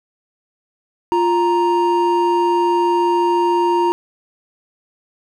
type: tone pair together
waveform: triangle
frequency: 349.2 / 933.1 Hz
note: F4 / A#5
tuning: 0 / +1 cents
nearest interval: octave + perfect fourth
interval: 1701 cents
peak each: -14 dBFS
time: 1.12-3.92 s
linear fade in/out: 0 ms
effects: none